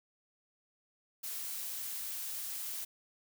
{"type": "noise", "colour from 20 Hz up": "blue", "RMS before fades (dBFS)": -40, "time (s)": [1.23, 2.85], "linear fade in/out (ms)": 10, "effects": []}